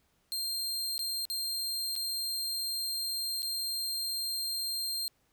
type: tone with dropouts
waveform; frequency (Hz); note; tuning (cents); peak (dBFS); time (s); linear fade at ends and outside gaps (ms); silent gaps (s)
sawtooth; 4186; C8; 0; -29; 0.32-5.08; 0; 0.98-0.992 / 1.253-1.3 / 1.954-1.962 / 3.421-3.429
effects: pink hiss -72 dBFS RMS until 5.32 s